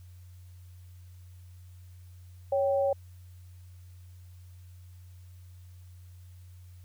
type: tone pair together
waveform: sine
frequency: 554.4 / 781.5 Hz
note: C#5 / G5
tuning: 0 / -6 cents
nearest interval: tritone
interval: 594 cents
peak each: -24 / -32 dBFS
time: 2.52-2.93 s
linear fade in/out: 5 ms
effects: added 90 Hz sine -47 dBFS peak until 6.84 s + white hiss -66 dBFS RMS until 6.84 s

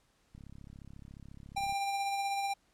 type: click train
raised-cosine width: 5 ms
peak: -38 dBFS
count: 48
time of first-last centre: 0.35-1.724 s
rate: 34.2 Hz
type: tone with tremolo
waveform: square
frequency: 794 Hz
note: G5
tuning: 22 cents sharp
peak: -31 dBFS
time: 1.56-2.54 s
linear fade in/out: 10 ms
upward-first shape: sine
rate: 16 Hz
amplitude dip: 30%
effects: pink hiss -71 dBFS RMS until 2.73 s + low-pass 10000 Hz 12 dB/octave

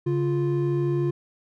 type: tone pair together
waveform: triangle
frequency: 140.92 / 349.2 Hz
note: C#3 / F4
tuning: +29 / 0 cents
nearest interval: octave + major third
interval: 1571 cents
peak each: -22 dBFS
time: 0.06-1.11 s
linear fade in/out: 10 ms
effects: none

